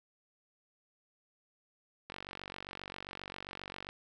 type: click train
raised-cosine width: 0.3 ms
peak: -26 dBFS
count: 86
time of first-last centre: 2.1-3.889 s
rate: 47.5 Hz
effects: none